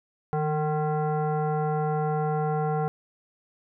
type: tone with frequency modulation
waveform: sine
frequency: 155.56 Hz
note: D#3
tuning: in tune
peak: -23 dBFS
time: 0.33-2.88 s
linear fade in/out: 0 ms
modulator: 609 Hz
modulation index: 1.2
effects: none